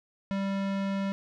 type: tone with low-pass filter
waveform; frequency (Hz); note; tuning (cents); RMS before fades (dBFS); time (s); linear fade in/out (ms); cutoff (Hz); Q
square; 196; G3; 0; -30; 0.31-1.12; 0; 3500; 0.66
effects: none